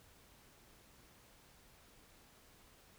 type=silence; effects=pink hiss -64 dBFS RMS until 2.98 s